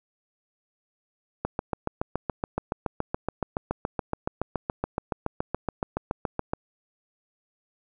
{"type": "click train", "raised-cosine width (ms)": 1, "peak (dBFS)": -12, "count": 37, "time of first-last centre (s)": [1.45, 6.535], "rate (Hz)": 7.08, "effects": []}